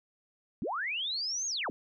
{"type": "linear two-way sweep", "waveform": "sine", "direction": "up then down", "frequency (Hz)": [152.3, 6645, 152.3], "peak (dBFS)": -31, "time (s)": [0.62, 1.7], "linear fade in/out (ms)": 0, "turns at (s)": 1.47, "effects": []}